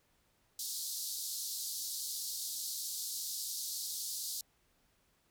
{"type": "band-pass noise", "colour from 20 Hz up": "pink", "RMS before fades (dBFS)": -40, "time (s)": [0.59, 4.41], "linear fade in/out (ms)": 2, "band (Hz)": [4000, 16000], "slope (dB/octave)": 48, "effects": ["pink hiss -73 dBFS RMS until 5.3 s"]}